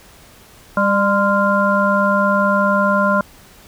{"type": "harmonic tone with a mistuned harmonic", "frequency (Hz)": 199.4, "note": "G3", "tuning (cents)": 30, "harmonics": [1, 3, 5, 7], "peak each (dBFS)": [-18, -18, -18, -18], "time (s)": [0.77, 3.21], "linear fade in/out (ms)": 2, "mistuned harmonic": 5, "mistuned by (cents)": 65, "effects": ["pink hiss -45 dBFS RMS until 3.67 s"]}